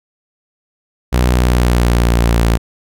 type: tone with pitch glide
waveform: sawtooth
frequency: 61.74 to 57.27 Hz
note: B1 to A#1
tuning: 0 to -30 cents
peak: -6 dBFS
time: 1.12-2.58 s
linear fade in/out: 20 ms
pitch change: -130 cents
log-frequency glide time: 1.33-2.44 s
effects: none